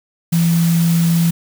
sine tone in noise, 167.9 Hz, E3, 32 cents sharp, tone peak -11 dBFS, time 0.32-1.31 s, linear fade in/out 10 ms, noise white, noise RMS -27 dBFS, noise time 0.32-1.31 s, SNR +13 dB, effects none

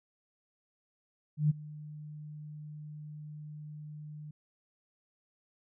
sine tone with ADSR envelope, 150.8 Hz, D3, 46 cents sharp, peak -21 dBFS, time 1.37-4.31 s, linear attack 130 ms, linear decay 18 ms, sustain -21 dB, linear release 5 ms, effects none

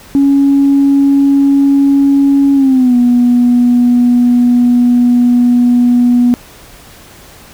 sine tone with pitch glide, 278.2 to 243.6 Hz, C#4 to B3, +6 to -24 cents, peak -4 dBFS, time 0.15-6.34 s, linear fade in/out 0 ms, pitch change -230 cents, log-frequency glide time 2.54-2.96 s, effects tanh soft clip ceiling -1 dBFS + pink hiss -37 dBFS RMS until 7.53 s

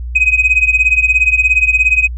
sine tone with tremolo, 2519 Hz, D#7, 21 cents sharp, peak -3 dBFS, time 0.15-2.08 s, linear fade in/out 10 ms, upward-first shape triangle, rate 17 Hz, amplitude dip 95%, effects tanh soft clip ceiling -3 dBFS + added 60 Hz sine -20 dBFS peak until 2.17 s

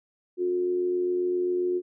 sine tone with amplitude modulation, 359.8 Hz, F#4, 48 cents flat, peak -21 dBFS, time 0.37-1.82 s, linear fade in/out 50 ms, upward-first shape sine, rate 87.5 Hz, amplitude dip 45%, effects none

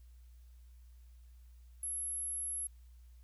sine tone, 11175 Hz, F9, in tune, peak -36 dBFS, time 1.83-2.67 s, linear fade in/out 2 ms, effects added 60 Hz sine -54 dBFS peak until 3.23 s + white hiss -75 dBFS RMS until 3.23 s

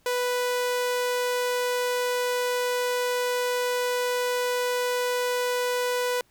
sawtooth tone, 493.9 Hz, B4, in tune, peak -20 dBFS, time 0.06-6.21 s, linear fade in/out 2 ms, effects pink hiss -64 dBFS RMS until 6.3 s

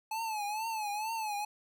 square tone with vibrato, 862 Hz, A5, 36 cents flat, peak -34 dBFS, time 0.11-1.45 s, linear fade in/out 5 ms, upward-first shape triangle, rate 2.2 Hz, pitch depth 110 cents each way, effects none

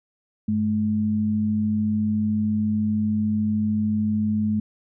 sine tone pair together, 99.78 / 213.4 Hz, G2 / G#3, +31 / +47 cents, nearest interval octave + minor second, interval 1316 cents, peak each -28 / -20 dBFS, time 0.48-4.6 s, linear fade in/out 5 ms, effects none

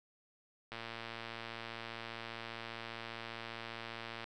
click train, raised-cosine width 0.3 ms, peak -27 dBFS, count 406, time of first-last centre 0.72-4.242 s, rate 115 Hz, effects none

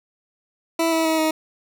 20% pulse tone with pitch steps, 329.6 / 324.7 / 319.8 / 315.1 Hz, E4 / E4 / D#4 / D#4, 0 / -26 / +48 / +22 cents, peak -13 dBFS, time 0.79-1.31 s, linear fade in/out 5 ms, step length 130 ms, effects none

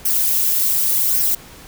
violet noise with flanger, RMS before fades -17 dBFS, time 0.05-1.35 s, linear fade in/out 5 ms, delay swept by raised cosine 0.26 to 3.26 ms, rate 0.88 Hz, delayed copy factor -0.5, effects pink hiss -41 dBFS RMS until 1.67 s

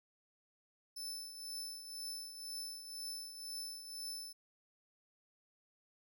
sawtooth tone with tremolo, 5274 Hz, E8, in tune, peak -38 dBFS, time 0.96-4.33 s, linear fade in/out 10 ms, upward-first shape triangle, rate 2 Hz, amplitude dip 65%, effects none

